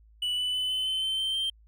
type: tone with pitch steps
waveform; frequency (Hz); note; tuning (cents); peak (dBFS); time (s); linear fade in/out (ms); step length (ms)
triangle; 2960 / 2986 / 3012 / 3038 / 3064 / 3091 / 3118 / 3145; F#7 / F#7 / F#7 / F#7 / G7 / G7 / G7 / G7; 0 / +15 / +30 / +45 / -40 / -25 / -10 / +5; -25; 0.22-1.5; 5; 160
effects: added 54 Hz sine -54 dBFS peak until 1.67 s